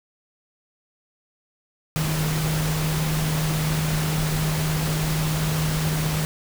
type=tone in noise; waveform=sine; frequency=155.5 Hz; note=D#3; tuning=1 cent flat; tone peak=-22 dBFS; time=1.96-6.25 s; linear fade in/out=0 ms; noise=pink; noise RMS=-28 dBFS; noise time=1.96-6.25 s; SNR=+3 dB; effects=none